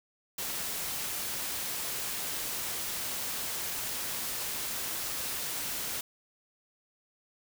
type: noise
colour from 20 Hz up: white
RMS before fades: -35 dBFS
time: 0.38-6.01 s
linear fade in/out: 5 ms
effects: none